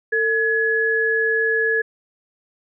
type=tone pair together; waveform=sine; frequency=449.1 / 1692.3 Hz; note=A4 / G#6; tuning=+35 / +32 cents; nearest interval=octave + major seventh; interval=2297 cents; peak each=-21 / -18 dBFS; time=0.12-1.82 s; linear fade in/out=10 ms; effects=none